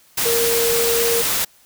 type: tone in noise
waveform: sine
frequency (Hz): 466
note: A#4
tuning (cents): -1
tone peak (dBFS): -18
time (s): 0.25-1.22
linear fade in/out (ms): 10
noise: white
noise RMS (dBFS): -20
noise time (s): 0.17-1.45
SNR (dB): -1
effects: white hiss -53 dBFS RMS until 1.65 s